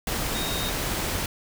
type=tone in noise; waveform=sine; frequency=3729 Hz; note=A#7; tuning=in tune; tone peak=-32 dBFS; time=0.35-0.7 s; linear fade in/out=2 ms; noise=pink; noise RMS=-28 dBFS; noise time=0.07-1.26 s; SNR=-7 dB; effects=none